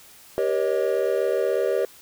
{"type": "chord", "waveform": "triangle", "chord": "Eb dominant seventh", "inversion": "first", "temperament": "equal with one note detuned", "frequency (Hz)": [392, 477.9, 554.4, 622.3], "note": ["G4", "Bb4", "Db5", "Eb5"], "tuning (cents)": [0, 43, 0, 0], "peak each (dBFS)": [-23, -23, -24, -26], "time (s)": [0.38, 1.85], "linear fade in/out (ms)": 0, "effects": ["white hiss -49 dBFS RMS until 2.01 s"]}